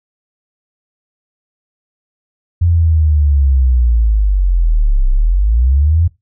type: linear two-way sweep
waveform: sine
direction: down then up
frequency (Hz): 87.31 to 31.23 to 87.31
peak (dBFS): -8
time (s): 2.61-6.08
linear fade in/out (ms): 10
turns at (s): 5.1
effects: noise-tail reverb RT60 0.2 s tail -21 dB re dry